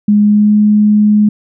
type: tone with pitch glide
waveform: sine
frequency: 207.7 to 210 Hz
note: G#3 to G#3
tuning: 0 to +19 cents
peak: -5 dBFS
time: 0.08-1.29 s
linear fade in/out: 5 ms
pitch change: +19 cents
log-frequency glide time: 0.22-0.53 s
effects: none